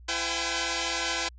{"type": "tone cluster", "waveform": "5% pulse", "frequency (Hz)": [335.8, 510, 764, 820], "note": ["E4", "C5", "G5", "G#5"], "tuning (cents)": [32, -44, -45, -22], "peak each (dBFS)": -21, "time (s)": [0.08, 1.29], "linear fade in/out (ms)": 10, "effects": ["added 60 Hz sine -46 dBFS peak until 1.38 s", "resampled to 16000 Hz"]}